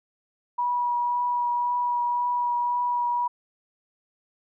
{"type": "tone with vibrato", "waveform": "sine", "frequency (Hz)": 969, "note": "B5", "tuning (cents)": -33, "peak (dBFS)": -22, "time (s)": [0.58, 3.28], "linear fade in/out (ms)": 10, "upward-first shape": "triangle", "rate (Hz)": 1.9, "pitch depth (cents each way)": 13, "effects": []}